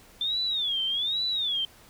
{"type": "tone with vibrato", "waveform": "sine", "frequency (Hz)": 3520, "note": "A7", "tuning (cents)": 0, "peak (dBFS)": -25, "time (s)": [0.21, 1.65], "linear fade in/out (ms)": 2, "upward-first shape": "sine", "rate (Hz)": 1.2, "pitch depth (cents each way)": 210, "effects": ["pink hiss -54 dBFS RMS until 1.89 s"]}